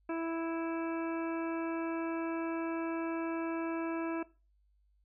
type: harmonic tone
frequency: 329.6 Hz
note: E4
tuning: in tune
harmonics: 1 / 2 / 3 / 4 / 5 / 7 / 8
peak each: -34 / -40 / -44 / -46 / -48 / -51 / -52 dBFS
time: 0.09-4.23 s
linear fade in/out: 5 ms
effects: noise-tail reverb RT60 0.3 s tail -19 dB re dry + added 50 Hz sine -67 dBFS peak until 5.04 s